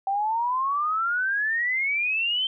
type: exponential sweep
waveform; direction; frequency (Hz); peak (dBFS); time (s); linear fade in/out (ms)
sine; up; 770 to 3136; -22; 0.07-2.47; 2
effects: none